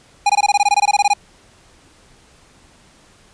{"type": "tone bursts", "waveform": "square", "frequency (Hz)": 817, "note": "G#5", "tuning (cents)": -29, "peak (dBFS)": -11, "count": 16, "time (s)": [0.26, 1.136], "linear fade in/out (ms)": 5, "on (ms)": 36, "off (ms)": 20, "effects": ["pink hiss -50 dBFS RMS until 3.33 s", "resampled to 22050 Hz"]}